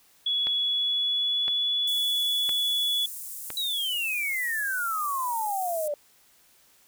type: tone with pitch glide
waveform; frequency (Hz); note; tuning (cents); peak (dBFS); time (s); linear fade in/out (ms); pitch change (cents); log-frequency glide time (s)
sine; 3380 to 3417; G#7 to G#7; +30 to +49; -23; 0.26-3.06; 5; +19; 0.56-1.57
type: click train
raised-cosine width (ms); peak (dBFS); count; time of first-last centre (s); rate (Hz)
0.3; -19; 4; 0.47-3.503; 0.989
type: high-pass noise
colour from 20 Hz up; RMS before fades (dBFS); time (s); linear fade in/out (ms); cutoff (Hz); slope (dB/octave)
pink; -38; 1.87-5.88; 5; 8300; 24
type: exponential sweep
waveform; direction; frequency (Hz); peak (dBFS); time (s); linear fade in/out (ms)
sine; down; 3954 to 574; -26; 3.57-5.94; 2
effects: white hiss -60 dBFS RMS until 6.87 s